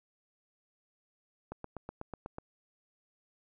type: click train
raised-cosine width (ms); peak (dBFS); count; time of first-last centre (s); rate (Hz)
1; -26; 8; 1.52-2.384; 8.1
effects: none